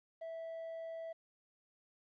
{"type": "tone with quantisation", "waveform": "triangle", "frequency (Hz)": 656, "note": "E5", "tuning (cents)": -9, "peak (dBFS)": -40, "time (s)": [0.21, 1.13], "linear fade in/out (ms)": 10, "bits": 11, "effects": ["low-pass 3000 Hz 12 dB/octave"]}